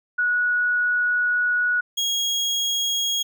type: tone pair in turn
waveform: sine / 30% pulse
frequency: 1463 / 3291 Hz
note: F#6 / G#7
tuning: -20 / -16 cents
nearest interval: octave + major second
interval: 1404 cents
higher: second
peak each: -18 dBFS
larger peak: neither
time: 0.18-1.81 / 1.97-3.23 s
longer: first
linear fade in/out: 10 ms
effects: none